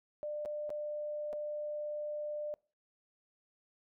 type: tone with dropouts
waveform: sine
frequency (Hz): 597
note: D5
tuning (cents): +28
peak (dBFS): -36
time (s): 0.23-2.54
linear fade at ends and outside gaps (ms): 0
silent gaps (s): 0.451-0.458 / 0.694-0.703 / 1.329-1.333
effects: noise-tail reverb RT60 0.4 s tail -25 dB re dry